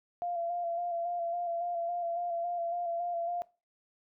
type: tone with vibrato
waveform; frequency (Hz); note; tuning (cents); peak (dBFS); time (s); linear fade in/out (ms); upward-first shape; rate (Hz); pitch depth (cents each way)
sine; 690; F5; -21; -31; 0.22-3.42; 0; square; 3.6; 26
effects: noise-tail reverb RT60 0.3 s tail -20 dB re dry